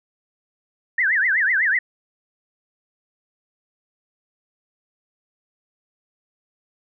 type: tone with vibrato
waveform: sine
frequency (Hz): 1775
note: A6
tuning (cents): +15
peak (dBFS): -16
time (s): 0.98-1.79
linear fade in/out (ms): 5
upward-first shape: triangle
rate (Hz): 8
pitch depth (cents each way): 300
effects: none